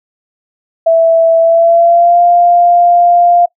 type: tone with pitch glide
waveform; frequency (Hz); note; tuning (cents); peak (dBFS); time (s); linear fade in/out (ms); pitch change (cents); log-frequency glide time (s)
sine; 659.3 to 698.5; E5 to F5; 0 to 0; -4; 0.86-3.46; 10; +100; 1.39-2.21
effects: noise-tail reverb RT60 0.1 s tail -23 dB re dry